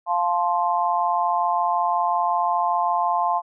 sine chord, F major, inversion none, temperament just, 698.5 / 873.1 / 1047.7 Hz, F5 / A5 / C6, 0 / -14 / +2 cents, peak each -23 dBFS, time 0.06-3.42 s, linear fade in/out 50 ms, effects none

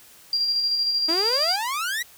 sine tone with tremolo, 4761 Hz, D8, 23 cents sharp, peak -19 dBFS, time 0.33-1.56 s, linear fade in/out 2 ms, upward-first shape square, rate 13 Hz, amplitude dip 30%
sawtooth exponential sweep, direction up, 311.1 to 1996 Hz, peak -21 dBFS, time 1.08-2.03 s, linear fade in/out 10 ms
effects white hiss -50 dBFS RMS until 2.17 s

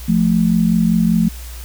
sine tone pair together, 174.7 / 219.9 Hz, F3 / A3, +1 / -1 cents, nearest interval major third, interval 398 cents, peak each -14 dBFS, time 0.08-1.29 s, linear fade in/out 10 ms, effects added 60 Hz sine -29 dBFS peak until 1.64 s + white hiss -38 dBFS RMS until 1.64 s

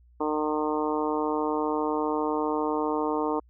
harmonic tone, 152.5 Hz, D#3, 34 cents flat, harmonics 2 / 3 / 4 / 5 / 6 / 7 / 8, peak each -29 / -29 / -36 / -35 / -32 / -34 / -39 dBFS, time 0.2-3.4 s, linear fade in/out 10 ms, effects added 60 Hz sine -54 dBFS peak until 3.49 s

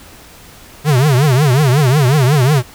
square tone with vibrato, 137.7 Hz, C#3, 11 cents flat, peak -9 dBFS, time 0.84-2.63 s, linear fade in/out 50 ms, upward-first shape triangle, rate 5.5 Hz, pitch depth 250 cents each way, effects pink hiss -39 dBFS RMS until 2.74 s

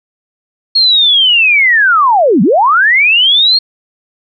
sine linear two-way sweep, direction down then up, 4313 to 164.81 to 4313 Hz, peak -5 dBFS, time 0.75-3.59 s, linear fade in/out 10 ms, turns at 2.42 s, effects none

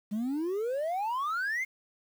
sine exponential sweep, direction up, 200.8 to 2172 Hz, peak -26 dBFS, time 0.11-1.65 s, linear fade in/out 20 ms, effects tanh soft clip ceiling -28 dBFS + 9-bit

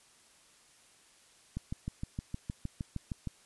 click train, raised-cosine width 5 ms, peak -23 dBFS, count 12, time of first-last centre 1.57-3.273 s, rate 6.46 Hz, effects white hiss -62 dBFS RMS until 3.45 s + resampled to 24000 Hz

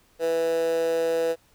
15% pulse tone with high-pass filter, 164.81 Hz, E3, in tune, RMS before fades -24 dBFS, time 0.19-1.36 s, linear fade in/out 50 ms, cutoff 480 Hz, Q 5.2, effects pink hiss -61 dBFS RMS until 1.54 s

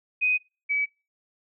sine tone pair in turn, 2501 / 2284 Hz, D#7 / D7, +8 / -49 cents, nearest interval major second, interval 157 cents, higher first, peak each -20 / -22 dBFS, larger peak first, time 0.21-0.38 / 0.69-0.86 s, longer neither, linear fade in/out 20 ms, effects noise-tail reverb RT60 0.3 s tail -24 dB re dry

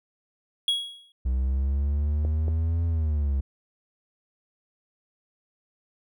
triangle tone with exponential decay, 3322 Hz, G#7, in tune, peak -17 dBFS, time 0.68-1.12 s, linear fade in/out 2 ms, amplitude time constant 94 ms
triangle linear two-way sweep, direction up then down, 62.5 to 84.5 to 66.6 Hz, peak -20 dBFS, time 1.25-3.41 s, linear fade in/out 10 ms, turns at 2.85 s
clicks, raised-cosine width 2 ms, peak -21 dBFS, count 2, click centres 2.25 / 2.482 s
effects none

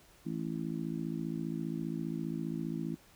harmonic tone, 55 Hz, A1, in tune, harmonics 3 / 4 / 5 / 6, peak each -38 / -39 / -40 / -41 dBFS, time 0.25-2.96 s, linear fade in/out 20 ms, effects pink hiss -61 dBFS RMS until 3.15 s

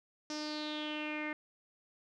sawtooth tone with low-pass filter sweep, 302.8 Hz, D#4, 47 cents flat, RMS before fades -39 dBFS, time 0.3-1.33 s, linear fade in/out 2 ms, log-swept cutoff 5600 to 2000 Hz, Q 6.2, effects none

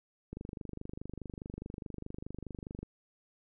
click train, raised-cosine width 3 ms, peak -28 dBFS, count 63, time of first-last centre 0.33-2.83 s, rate 24.8 Hz, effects none

